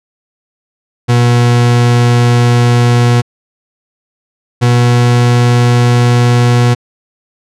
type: tone pair in turn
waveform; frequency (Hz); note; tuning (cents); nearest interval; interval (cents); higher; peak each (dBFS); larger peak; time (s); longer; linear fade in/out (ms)
40% pulse; 120.6 / 121.26; B2 / B2; -41 / -31; unison; 10; second; -5; neither; 1.08-3.22 / 4.61-6.75; neither; 20
effects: low-pass 8000 Hz 12 dB/octave